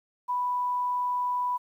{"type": "tone", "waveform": "sine", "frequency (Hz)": 987.8, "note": "B5", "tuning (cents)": 0, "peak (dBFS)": -25, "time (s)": [0.28, 1.58], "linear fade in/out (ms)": 20, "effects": ["10-bit"]}